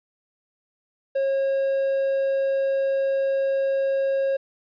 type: tone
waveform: triangle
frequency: 543 Hz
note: C#5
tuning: 36 cents flat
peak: -18 dBFS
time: 1.15-4.37 s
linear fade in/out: 10 ms
effects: resampled to 11025 Hz + 10-bit